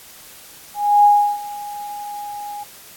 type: tone with ADSR envelope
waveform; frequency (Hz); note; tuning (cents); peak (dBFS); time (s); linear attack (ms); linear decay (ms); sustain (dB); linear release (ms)
sine; 824; G#5; -14; -7; 0.74-2.64; 300; 340; -20; 12
effects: white hiss -42 dBFS RMS until 2.96 s + AAC 64 kbps